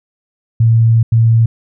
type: tone bursts at uneven times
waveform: sine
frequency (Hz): 114.1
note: A#2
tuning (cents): -37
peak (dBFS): -6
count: 2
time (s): 0.6-1.03 / 1.12-1.46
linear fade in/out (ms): 5
effects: none